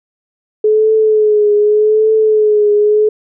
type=tone with vibrato; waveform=sine; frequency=426.5 Hz; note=G#4; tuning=46 cents sharp; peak=-7 dBFS; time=0.64-3.09 s; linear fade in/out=5 ms; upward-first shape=triangle; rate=0.84 Hz; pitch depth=51 cents each way; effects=none